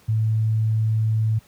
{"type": "tone", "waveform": "sine", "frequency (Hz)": 110, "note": "A2", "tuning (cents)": 0, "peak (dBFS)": -17, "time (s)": [0.08, 1.39], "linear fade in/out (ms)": 10, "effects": ["pink hiss -55 dBFS RMS until 1.47 s", "high-pass 60 Hz 12 dB/octave"]}